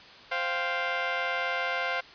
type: chord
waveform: 15% pulse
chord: C suspended fourth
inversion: none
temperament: just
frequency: 523.3 / 697.7 / 784.9 Hz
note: C5 / F5 / G5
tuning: 0 / -2 / +2 cents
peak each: -26 / -25 / -30 dBFS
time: 0.31-2.01 s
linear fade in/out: 10 ms
effects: white hiss -49 dBFS RMS until 2.14 s + resampled to 11025 Hz